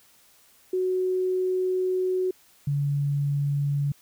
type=tone pair in turn; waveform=sine; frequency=370 / 142.65 Hz; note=F#4 / C#3; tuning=0 / +50 cents; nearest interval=octave + perfect fourth; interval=1650 cents; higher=first; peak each=-22 dBFS; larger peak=neither; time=0.73-2.31 / 2.67-3.92 s; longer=first; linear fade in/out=5 ms; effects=white hiss -58 dBFS RMS until 4.01 s